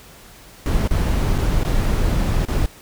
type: noise with dropouts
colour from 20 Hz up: brown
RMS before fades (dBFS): -18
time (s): 0.66-2.66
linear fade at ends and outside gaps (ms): 1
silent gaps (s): 0.876-0.909 / 1.38-1.384 / 1.634-1.649 / 2.451-2.484
effects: pink hiss -44 dBFS RMS until 2.81 s